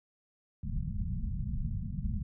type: low-pass noise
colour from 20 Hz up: pink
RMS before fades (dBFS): -34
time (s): 0.63-2.23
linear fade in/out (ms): 5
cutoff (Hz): 220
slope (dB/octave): 96
effects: none